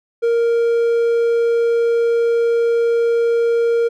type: tone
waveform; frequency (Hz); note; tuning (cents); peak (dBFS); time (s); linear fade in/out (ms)
triangle; 466.2; A#4; 0; -11; 0.22-3.89; 20
effects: none